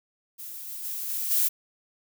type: noise with level steps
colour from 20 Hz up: violet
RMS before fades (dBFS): -39 / -37 / -33 / -30 / -23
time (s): 0.38-1.49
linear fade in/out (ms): 20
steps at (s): 0.67 / 0.83 / 1.08 / 1.3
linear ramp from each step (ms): 20
effects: none